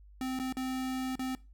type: tone with dropouts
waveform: square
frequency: 259.4 Hz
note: C4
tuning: 15 cents flat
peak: -33 dBFS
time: 0.21-1.35 s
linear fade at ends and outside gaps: 1 ms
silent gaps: 0.39-0.398 / 0.525-0.569 / 1.155-1.193 s
effects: noise-tail reverb RT60 0.3 s tail -21 dB re dry + added 50 Hz sine -52 dBFS peak until 1.53 s